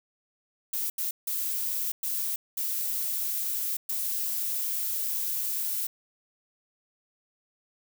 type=noise bursts at uneven times; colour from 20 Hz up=violet; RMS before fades=-30 dBFS; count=6; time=0.73-0.9 / 0.98-1.11 / 1.27-1.92 / 2.03-2.36 / 2.57-3.77 / 3.89-5.87 s; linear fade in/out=5 ms; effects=none